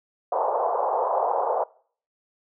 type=band-pass noise; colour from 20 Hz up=white; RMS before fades=-24 dBFS; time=0.32-1.64 s; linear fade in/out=5 ms; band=460 to 990 Hz; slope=48 dB/octave; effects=noise-tail reverb RT60 0.5 s tail -23 dB re dry